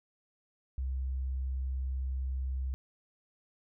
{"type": "tone", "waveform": "sine", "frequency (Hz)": 65.41, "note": "C2", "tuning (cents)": 0, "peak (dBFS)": -31, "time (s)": [0.78, 2.74], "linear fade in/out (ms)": 0, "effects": []}